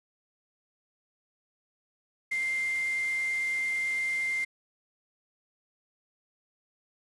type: tone in noise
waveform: sine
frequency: 2097 Hz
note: C7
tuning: 3 cents sharp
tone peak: -27 dBFS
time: 2.31-4.45 s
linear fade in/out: 10 ms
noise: white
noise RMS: -45 dBFS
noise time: 2.31-4.45 s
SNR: +15 dB
effects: resampled to 24000 Hz